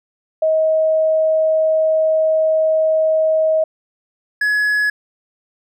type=tone pair in turn; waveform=sine / triangle; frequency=633 / 1689.9 Hz; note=D#5 / G#6; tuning=+30 / +30 cents; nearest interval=octave + perfect fourth; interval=1700 cents; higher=second; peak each=-12 dBFS; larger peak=neither; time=0.42-3.64 / 4.41-4.9 s; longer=first; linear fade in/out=5 ms; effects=none